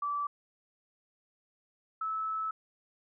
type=tone pair in turn; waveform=sine; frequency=1159 / 1304 Hz; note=D6 / E6; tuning=-23 / -19 cents; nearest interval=major second; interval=204 cents; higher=second; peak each=-30 / -31 dBFS; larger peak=first; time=0.02-0.27 / 2.01-2.51 s; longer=second; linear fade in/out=5 ms; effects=none